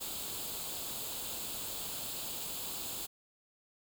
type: noise with comb filter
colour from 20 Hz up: white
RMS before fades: -40 dBFS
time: 0-3.07 s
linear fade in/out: 20 ms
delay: 0.26 ms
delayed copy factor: +0.65
effects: none